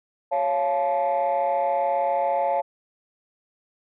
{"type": "chord", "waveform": "sine", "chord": "Db augmented", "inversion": "none", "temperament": "just", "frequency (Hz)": [554.4, 693, 866.2], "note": ["Db5", "F5", "A5"], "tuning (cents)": [0, -14, -27], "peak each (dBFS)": -23, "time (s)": [0.31, 2.62], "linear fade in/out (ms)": 20, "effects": ["tanh soft clip ceiling -16 dBFS"]}